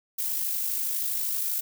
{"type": "noise with amplitude modulation", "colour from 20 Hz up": "violet", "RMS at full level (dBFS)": -27, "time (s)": [0.18, 1.61], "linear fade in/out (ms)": 10, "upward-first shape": "sine", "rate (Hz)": 52.5, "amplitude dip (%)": 35, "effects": []}